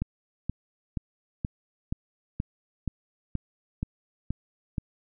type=click train; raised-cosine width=5 ms; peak=-16 dBFS; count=11; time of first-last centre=0.02-4.782 s; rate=2.1 Hz; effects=none